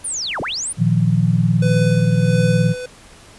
sine linear two-way sweep, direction down then up, 9940 to 67.3 to 9940 Hz, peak -21 dBFS, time 0.04-0.73 s, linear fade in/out 10 ms, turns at 0.41 s
sine chord, Bb suspended fourth, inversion none, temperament equal, 116.54 / 155.56 / 174.61 Hz, Bb2 / Eb3 / F3, 0 / 0 / 0 cents, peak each -17 dBFS, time 0.77-2.75 s, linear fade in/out 50 ms
square tone with tremolo, 500 Hz, B4, 21 cents sharp, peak -20 dBFS, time 1.62-2.86 s, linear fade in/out 5 ms, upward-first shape sine, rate 1.5 Hz, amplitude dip 55%
effects pink hiss -44 dBFS RMS until 3.38 s + resampled to 24000 Hz

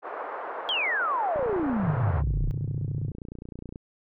pink band-pass noise, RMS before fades -35 dBFS, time 0.02-2.23 s, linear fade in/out 50 ms, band 490 to 1400 Hz, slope 24 dB/octave
sine exponential sweep, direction down, 3322 to 33.49 Hz, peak -24 dBFS, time 0.69-2.51 s, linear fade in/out 0 ms
click train, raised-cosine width 3 ms, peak -26 dBFS, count 72, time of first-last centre 1.36-3.759 s, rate 29.6 Hz
sine chord, Ab suspended fourth, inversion none, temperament equal with one note detuned, 103.83 / 138.59 / 153.33 Hz, Ab2 / Db3 / Eb3, 0 / 0 / -25 cents, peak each -31 / -31 / -35 dBFS, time 1.82-3.12 s, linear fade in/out 20 ms
effects none

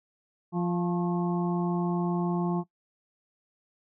harmonic tone with a mistuned harmonic, 174.61 Hz, F3, in tune, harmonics 1 / 2 / 4 / 5 / 6, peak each -26 / -31 / -38 / -38 / -40 dBFS, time 0.52-2.64 s, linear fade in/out 50 ms, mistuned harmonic 6, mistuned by +55 cents, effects noise-tail reverb RT60 0.1 s tail -19 dB re dry

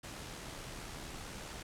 pink noise with amplitude modulation, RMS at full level -44 dBFS, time 0.03-1.63 s, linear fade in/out 10 ms, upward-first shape sine, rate 75.5 Hz, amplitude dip 35%, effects low-pass 10000 Hz 12 dB/octave

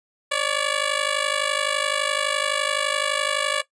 10% pulse ring-modulated tone, 572 Hz, D5, 46 cents flat, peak -10 dBFS, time 0.31-3.62 s, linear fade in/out 10 ms, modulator 25.9 Hz, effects noise-tail reverb RT60 0.1 s tail -17 dB re dry + resampled to 22050 Hz

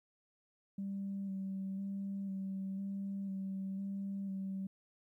sine tone with vibrato, 194.7 Hz, G3, 12 cents flat, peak -36 dBFS, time 0.78-4.67 s, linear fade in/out 5 ms, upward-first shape square, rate 1 Hz, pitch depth 19 cents each way, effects tanh soft clip ceiling -33 dBFS + 13-bit

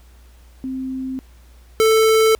sine / square tone pair in turn, 261.6 / 441.4 Hz, C4 / A4, 0 / +5 cents, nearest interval major sixth, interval 905 cents, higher second, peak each -23 / -12 dBFS, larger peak second, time 0.64-1.19 / 1.8-2.35 s, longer neither, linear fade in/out 0 ms, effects added 60 Hz sine -44 dBFS peak until 2.39 s + pink hiss -55 dBFS RMS until 2.39 s

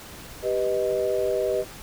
sine chord, G augmented, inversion none, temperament equal, 392 / 493.9 / 622.3 Hz, G4 / B4 / D#5, 0 / 0 / 0 cents, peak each -26 dBFS, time 0.42-1.65 s, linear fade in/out 50 ms, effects pink hiss -42 dBFS RMS until 1.82 s

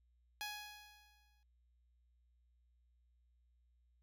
10% pulse tone with exponential decay, 835 Hz, G#5, 9 cents sharp, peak -32 dBFS, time 0.41-1.43 s, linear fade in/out 0 ms, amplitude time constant 220 ms, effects added 60 Hz sine -70 dBFS peak until 4.02 s

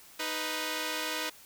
5% pulse tone pair together, 311.5 / 493.9 Hz, D#4 / B4, +2 / 0 cents, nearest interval minor sixth, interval 798 cents, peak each -23 dBFS, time 0.19-1.3 s, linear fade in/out 10 ms, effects white hiss -54 dBFS RMS until 1.45 s

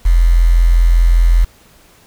sine tone with quantisation, 42.58 Hz, F1, 43 cents flat, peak -6 dBFS, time 0.05-1.45 s, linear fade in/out 10 ms, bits 5, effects pink hiss -47 dBFS RMS until 2.06 s

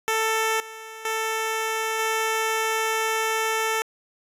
10% pulse tone with level steps, 443.2 Hz, A4, 13 cents sharp, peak -13 / -29 / -16 / -14 dBFS, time 0.08-3.82 s, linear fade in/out 0 ms, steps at 0.6 / 1.05 / 1.99 s, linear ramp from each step 2 ms, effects resampled to 32000 Hz

